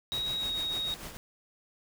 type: noise with tremolo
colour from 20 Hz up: pink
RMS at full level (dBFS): -40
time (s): 0.12-1.17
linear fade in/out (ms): 0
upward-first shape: triangle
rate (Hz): 6.7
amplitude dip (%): 65
type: tone with pitch glide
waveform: sine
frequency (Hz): 3807 to 3768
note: A#7 to A#7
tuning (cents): +36 to +18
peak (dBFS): -30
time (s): 0.12-0.94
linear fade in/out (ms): 0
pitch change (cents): -18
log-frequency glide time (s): 0.38-0.5
effects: none